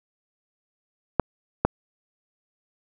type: clicks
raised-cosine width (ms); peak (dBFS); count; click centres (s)
1; -3; 2; 1.197 / 1.65
effects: none